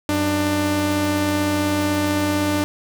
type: tone pair together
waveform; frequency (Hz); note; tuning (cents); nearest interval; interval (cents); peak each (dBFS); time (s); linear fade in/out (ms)
sawtooth; 93.85 / 297.4; F#2 / D4; +25 / +22; octave + minor sixth; 1997; -21 / -15; 0.09-2.64; 0
effects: none